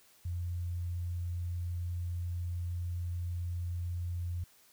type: tone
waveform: sine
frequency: 87.31 Hz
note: F2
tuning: in tune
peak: -33 dBFS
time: 0.25-4.44 s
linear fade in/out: 5 ms
effects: white hiss -63 dBFS RMS until 4.72 s